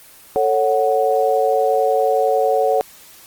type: chord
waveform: sine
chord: F# minor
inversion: first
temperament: just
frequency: 444 / 555 / 740 Hz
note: A4 / C#5 / F#5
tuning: +16 / +2 / 0 cents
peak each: -18 dBFS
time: 0.36-2.81 s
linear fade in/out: 0 ms
effects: white hiss -44 dBFS RMS until 3.26 s + Opus 24 kbps